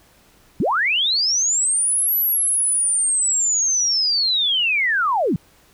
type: linear two-way sweep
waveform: sine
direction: up then down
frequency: 128 to 11960 to 128 Hz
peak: -16 dBFS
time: 0.6-5.36 s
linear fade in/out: 2 ms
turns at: 2.17 s
effects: pink hiss -54 dBFS RMS until 5.73 s